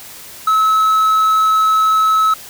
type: tone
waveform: triangle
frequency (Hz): 1294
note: E6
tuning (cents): -32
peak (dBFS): -8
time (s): 0.47-2.34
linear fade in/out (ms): 5
effects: white hiss -35 dBFS RMS until 2.49 s